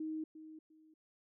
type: tone with echo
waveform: sine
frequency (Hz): 313.9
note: D#4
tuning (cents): +15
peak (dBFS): -37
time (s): 0-0.24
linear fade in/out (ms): 5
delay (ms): 350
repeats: 2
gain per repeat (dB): -12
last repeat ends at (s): 0.94
effects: none